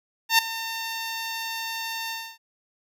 10% pulse tone with ADSR envelope, 906 Hz, A#5, 50 cents flat, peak -5 dBFS, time 0.29-2.38 s, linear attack 97 ms, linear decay 4 ms, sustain -16 dB, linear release 270 ms, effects none

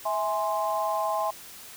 sine chord, E augmented, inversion none, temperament equal with one note detuned, 652.1 / 830.6 / 1046.5 Hz, E5 / G#5 / B#5, -19 / 0 / 0 cents, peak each -29 dBFS, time 0.05-1.31 s, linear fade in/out 10 ms, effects white hiss -45 dBFS RMS until 1.76 s

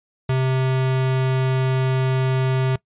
square tone, 130.81 Hz, C3, in tune, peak -18 dBFS, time 0.29-2.76 s, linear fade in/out 5 ms, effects noise-tail reverb RT60 0.1 s tail -21 dB re dry + resampled to 8000 Hz

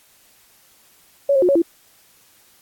sine tone with pitch steps, 561 / 536 / 359.3 / 556 / 336.5 Hz, C#5 / C5 / F4 / C#5 / E4, +21 / +42 / +49 / +5 / +36 cents, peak -12 dBFS, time 1.29-1.62 s, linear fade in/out 5 ms, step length 66 ms, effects white hiss -54 dBFS RMS until 2.61 s + AAC 64 kbps

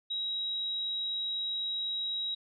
sine tone, 3837 Hz, A#7, 49 cents sharp, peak -31 dBFS, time 0.1-2.35 s, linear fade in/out 10 ms, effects none

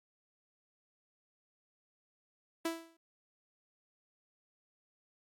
sawtooth tone with exponential decay, 330 Hz, E4, 2 cents sharp, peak -26 dBFS, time 2.65-2.97 s, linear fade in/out 5 ms, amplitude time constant 69 ms, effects MP3 64 kbps

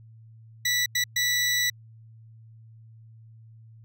20% pulse tone bursts at uneven times, 1961 Hz, B6, 13 cents flat, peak -17 dBFS, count 3, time 0.65-0.86 / 0.95-1.04 / 1.16-1.7 s, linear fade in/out 5 ms, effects added 112 Hz sine -47 dBFS peak until 3.84 s

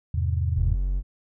sine chord, E augmented, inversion none, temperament just, 82.41 / 103.01 / 128.76 Hz, E2 / G#2 / B#2, 0 / -14 / -27 cents, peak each -23 / -28 / -29 dBFS, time 0.14-0.75 s, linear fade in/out 5 ms
triangle tone, 46.23 Hz, F#1, 1 cent flat, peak -20 dBFS, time 0.55-1.03 s, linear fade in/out 50 ms
effects none

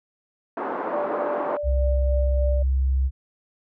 white band-pass noise, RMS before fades -28 dBFS, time 0.57-1.57 s, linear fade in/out 2 ms, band 260 to 1100 Hz, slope 24 dB/octave
sine tone with tremolo, 587.3 Hz, D5, in tune, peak -25 dBFS, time 0.92-2.63 s, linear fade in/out 10 ms, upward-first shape sine, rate 3.4 Hz, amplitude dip 35%
sine tone, 66.1 Hz, C2, 18 cents sharp, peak -18 dBFS, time 1.63-3.11 s, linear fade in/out 50 ms
effects none

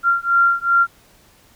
sine beating tone pair, 1381 / 1383.6 Hz, F6 / F6, -20 / -17 cents, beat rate 2.6 Hz, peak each -16 dBFS, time 0.03-0.87 s, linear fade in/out 50 ms, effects pink hiss -52 dBFS RMS until 1.55 s

